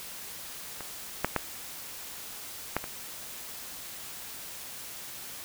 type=clicks; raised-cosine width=0.5 ms; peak=-23 / -9 / -10 / -11 / -22 dBFS; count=5; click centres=0.807 / 1.246 / 1.363 / 2.766 / 2.841 s; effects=white hiss -42 dBFS RMS until 5.44 s